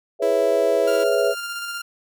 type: chord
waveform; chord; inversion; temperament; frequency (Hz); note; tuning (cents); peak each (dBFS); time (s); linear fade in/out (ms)
sine; C# minor seventh; second; equal; 415.3 / 493.9 / 554.4 / 659.3; G#4 / B4 / C#5 / E5; 0 / 0 / 0 / 0; -22; 0.19-1.35; 50
type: tone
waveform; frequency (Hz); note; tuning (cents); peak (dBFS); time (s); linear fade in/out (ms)
sawtooth; 330; E4; +2; -25; 0.22-1.04; 5
type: tone with tremolo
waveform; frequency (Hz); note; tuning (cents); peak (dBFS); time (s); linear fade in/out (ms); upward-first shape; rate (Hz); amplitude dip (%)
sawtooth; 1396.9; F6; 0; -23; 0.87-1.82; 10; square; 16; 25
effects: none